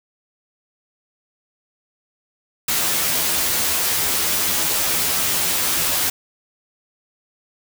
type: noise with comb filter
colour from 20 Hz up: white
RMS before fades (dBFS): -20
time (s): 2.68-6.1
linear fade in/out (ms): 5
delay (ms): 12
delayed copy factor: +0.85
effects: none